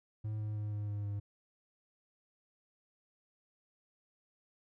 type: tone with pitch steps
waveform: triangle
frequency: 107.6 / 106.43 / 105.26 / 104.12 / 102.98 / 101.85 Hz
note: A2 / G#2 / G#2 / G#2 / G#2 / G#2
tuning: -38 / +43 / +24 / +5 / -14 / -33 cents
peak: -33 dBFS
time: 0.24-1.2 s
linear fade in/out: 10 ms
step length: 160 ms
effects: none